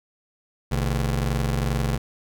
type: ring-modulated tone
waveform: 30% pulse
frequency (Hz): 92.5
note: F#2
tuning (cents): 0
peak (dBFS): -16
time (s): 0.71-1.98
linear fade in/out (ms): 10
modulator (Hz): 35
effects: none